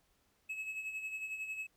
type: tone with tremolo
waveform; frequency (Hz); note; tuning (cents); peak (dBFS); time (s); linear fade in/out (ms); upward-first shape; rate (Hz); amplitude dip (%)
triangle; 2580; E7; -38; -35; 0.49-1.67; 10; sine; 11; 55
effects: pink hiss -74 dBFS RMS until 1.76 s